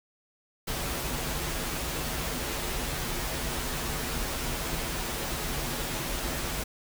pink noise with comb filter, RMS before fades -32 dBFS, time 0.67-6.64 s, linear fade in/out 10 ms, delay 10 ms, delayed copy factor -0.55, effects none

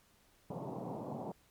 pink band-pass noise, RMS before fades -42 dBFS, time 0.5-1.32 s, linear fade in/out 5 ms, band 120 to 960 Hz, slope 48 dB/octave, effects pink hiss -68 dBFS RMS until 1.5 s + MP3 96 kbps

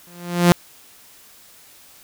sawtooth tone with exponential growth, 174.61 Hz, F3, in tune, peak -3 dBFS, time 0.07-0.52 s, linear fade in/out 0 ms, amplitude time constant 96 ms, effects white hiss -48 dBFS RMS until 2.03 s

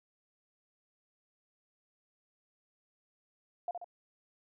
sine tone with echo, 702 Hz, F5, 9 cents sharp, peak -32 dBFS, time 3.68-3.71 s, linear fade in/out 2 ms, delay 67 ms, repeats 2, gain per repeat -5 dB, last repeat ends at 3.844 s, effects none

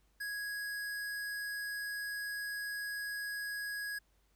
square tone, 1661.2 Hz, G#6, in tune, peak -38 dBFS, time 0.2-3.99 s, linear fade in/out 10 ms, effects added 50 Hz sine -70 dBFS peak until 4.35 s + pink hiss -75 dBFS RMS until 4.35 s

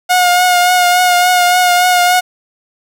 sawtooth tone with vibrato, 719 Hz, F#5, 50 cents flat, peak -4 dBFS, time 0.09-2.21 s, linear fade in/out 20 ms, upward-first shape triangle, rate 3.5 Hz, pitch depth 30 cents each way, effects none

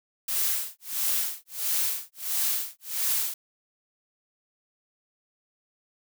blue noise with tremolo, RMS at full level -25 dBFS, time 0.28-3.34 s, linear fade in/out 5 ms, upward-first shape sine, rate 1.5 Hz, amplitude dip 100%, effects none

